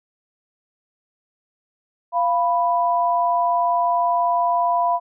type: tone pair together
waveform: sine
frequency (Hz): 693.7 / 987.8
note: F5 / B5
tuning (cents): -12 / 0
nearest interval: tritone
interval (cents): 612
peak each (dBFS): -19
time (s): 2.12-5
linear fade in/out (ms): 50
effects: none